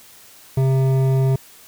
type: tone with hard clipping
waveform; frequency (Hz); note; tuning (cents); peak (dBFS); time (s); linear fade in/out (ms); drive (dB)
sine; 132.9; C3; +27; -16; 0.57-1.36; 5; 11
effects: white hiss -46 dBFS RMS until 1.67 s